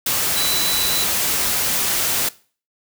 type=tone in noise; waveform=sine; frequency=3971 Hz; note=B7; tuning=9 cents sharp; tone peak=-23 dBFS; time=0.36-1.04 s; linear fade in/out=5 ms; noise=white; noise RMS=-20 dBFS; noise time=0.06-2.29 s; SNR=-6 dB; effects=noise-tail reverb RT60 0.4 s tail -20 dB re dry